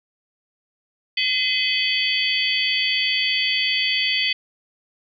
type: tone cluster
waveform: sine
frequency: 2037 / 2546 / 3081 / 3381 / 4557 Hz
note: C7 / D#7 / G7 / G#7 / C#8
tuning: -47 / +39 / -31 / +30 / +47 cents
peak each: -25 dBFS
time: 1.17-4.33 s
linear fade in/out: 5 ms
effects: none